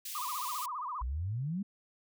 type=high-pass noise; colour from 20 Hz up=white; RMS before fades=-41 dBFS; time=0.05-0.66 s; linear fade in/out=5 ms; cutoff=2300 Hz; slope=24 dB/octave
type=tone with vibrato; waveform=sine; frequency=1100 Hz; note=C#6; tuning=14 cents flat; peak=-35 dBFS; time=0.15-1.02 s; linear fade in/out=2 ms; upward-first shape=sine; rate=15 Hz; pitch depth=220 cents each way
type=exponential sweep; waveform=sine; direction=up; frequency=55.3 to 209.2 Hz; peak=-32 dBFS; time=1.01-1.63 s; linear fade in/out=10 ms
effects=none